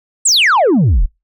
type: exponential sweep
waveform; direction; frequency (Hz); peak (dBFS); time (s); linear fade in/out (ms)
sine; down; 8520 to 31.16; -5; 0.25-1.06; 10
effects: noise-tail reverb RT60 0.2 s tail -24 dB re dry + tanh soft clip ceiling -7 dBFS